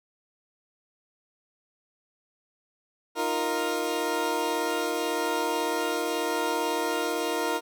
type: chord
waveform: 20% pulse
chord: Eb suspended second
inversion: none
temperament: equal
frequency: 311.1 / 349.2 / 466.2 Hz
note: Eb4 / F4 / Bb4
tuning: 0 / 0 / 0 cents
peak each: -27 / -26 / -24 dBFS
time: 3.15-7.61 s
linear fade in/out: 50 ms
effects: none